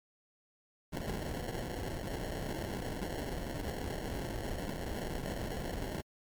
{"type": "noise with sample-and-hold", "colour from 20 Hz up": "pink", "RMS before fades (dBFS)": -38, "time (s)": [0.92, 6.02], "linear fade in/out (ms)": 20, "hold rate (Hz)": 1225, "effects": ["MP3 96 kbps"]}